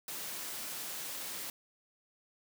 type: high-pass noise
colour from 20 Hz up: white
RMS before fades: -41 dBFS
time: 0.08-1.5 s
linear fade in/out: 2 ms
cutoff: 140 Hz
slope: 12 dB/octave
effects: none